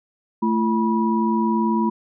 sine tone cluster, 221.5 / 340 / 971 Hz, A3 / F4 / B5, +12 / -46 / -30 cents, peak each -19 / -24 / -23 dBFS, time 0.42-1.9 s, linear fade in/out 10 ms, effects none

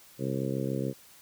harmonic tone, 66.9 Hz, C2, 39 cents sharp, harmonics 2 / 3 / 4 / 5 / 6 / 7 / 8, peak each -33 / -35 / -36 / -37 / -38 / -38 / -39 dBFS, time 0.18-0.94 s, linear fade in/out 50 ms, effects white hiss -55 dBFS RMS until 1.21 s

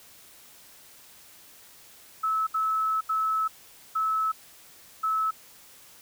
sine tone bursts at uneven times, 1300 Hz, E6, 24 cents flat, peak -23 dBFS, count 5, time 2.23-2.47 / 2.54-3.01 / 3.09-3.48 / 3.95-4.32 / 5.03-5.31 s, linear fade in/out 10 ms, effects white hiss -52 dBFS RMS until 6.01 s

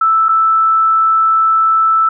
sine tone with dropouts, 1318.5 Hz, E6, in tune, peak -8 dBFS, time 0.01-2.09 s, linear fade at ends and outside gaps 5 ms, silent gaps 0.285-0.29 s, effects none

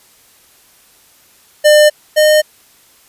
square tone pair in turn, 600 / 611.2 Hz, D5 / D#5, +37 / -31 cents, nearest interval unison, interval 32 cents, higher second, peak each -5 / -7 dBFS, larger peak first, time 1.64-1.9 / 2.16-2.42 s, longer neither, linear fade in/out 20 ms, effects white hiss -48 dBFS RMS until 3.08 s + resampled to 32000 Hz

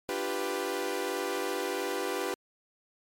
sawtooth chord, G dominant seventh, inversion second, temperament equal, 293.7 / 349.2 / 392 / 493.9 Hz, D4 / F4 / G4 / B4, 0 / 0 / 0 / 0 cents, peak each -36 / -33 / -30 / -31 dBFS, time 0.09-2.34 s, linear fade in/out 0 ms, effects MP3 64 kbps

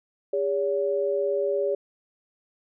sine tone pair together, 404.9 / 568 Hz, G#4 / C#5, -44 / +42 cents, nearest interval tritone, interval 586 cents, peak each -25 dBFS, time 0.33-1.75 s, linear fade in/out 5 ms, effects none

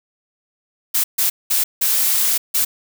blue noise bursts at uneven times, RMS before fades -17 dBFS, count 5, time 0.94-1.04 / 1.18-1.3 / 1.5-1.64 / 1.81-2.38 / 2.54-2.65 s, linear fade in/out 10 ms, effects none

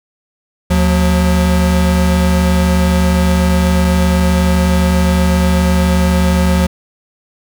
square tone pair together, 75.94 / 180 Hz, D#2 / F#3, -41 / -47 cents, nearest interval octave + minor third, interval 1494 cents, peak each -13 dBFS, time 0.7-6.67 s, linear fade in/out 10 ms, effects none

